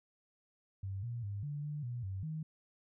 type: tone with pitch steps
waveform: sine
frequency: 97 / 118.9 / 101.1 / 145.7 / 148.4 / 121.5 / 95.8 / 156.9 Hz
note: G2 / A#2 / G#2 / D3 / D3 / B2 / G2 / D#3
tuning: -18 / +35 / -46 / -13 / +18 / -28 / -39 / +15 cents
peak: -37 dBFS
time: 0.83-2.43 s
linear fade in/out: 5 ms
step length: 200 ms
effects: none